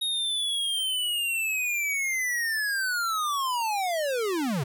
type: linear sweep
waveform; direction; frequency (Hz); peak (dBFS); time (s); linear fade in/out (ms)
square; down; 3760 to 120; -26; 0.01-4.64; 10
effects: none